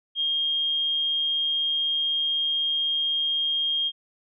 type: tone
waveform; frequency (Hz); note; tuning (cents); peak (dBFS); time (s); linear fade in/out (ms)
sine; 3228; G#7; -50; -22; 0.15-3.92; 50
effects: none